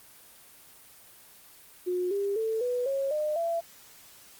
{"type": "tone with pitch steps", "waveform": "sine", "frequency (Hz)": [360.7, 400.2, 444.1, 492.7, 546.7, 606.6, 673.1], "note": ["F#4", "G4", "A4", "B4", "C#5", "D#5", "E5"], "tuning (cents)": [-44, 36, 16, -4, -24, -44, 36], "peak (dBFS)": -26, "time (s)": [1.86, 3.61], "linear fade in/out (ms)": 20, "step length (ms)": 250, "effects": ["white hiss -53 dBFS RMS until 4.39 s", "Opus 24 kbps"]}